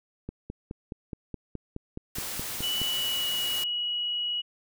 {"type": "click train", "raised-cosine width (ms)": 3, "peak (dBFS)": -22, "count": 13, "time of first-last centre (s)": [0.29, 2.816], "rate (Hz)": 4.75}
{"type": "noise", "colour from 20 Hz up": "white", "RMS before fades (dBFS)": -35, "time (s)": [2.15, 3.64], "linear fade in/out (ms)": 5}
{"type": "tone with pitch glide", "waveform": "sine", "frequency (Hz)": [2960, 2914], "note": ["F#7", "F#7"], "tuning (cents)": [0, -27], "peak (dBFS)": -27, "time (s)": [2.62, 4.42], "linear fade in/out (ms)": 20, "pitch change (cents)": -27, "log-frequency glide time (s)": [2.8, 3.42]}
{"effects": []}